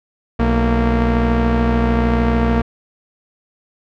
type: tone pair together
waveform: sawtooth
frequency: 60.99 / 230.5 Hz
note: B1 / A#3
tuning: -21 / -19 cents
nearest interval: octave + major seventh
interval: 2302 cents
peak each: -12 dBFS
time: 0.39-2.62 s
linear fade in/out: 10 ms
effects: low-pass 2000 Hz 12 dB/octave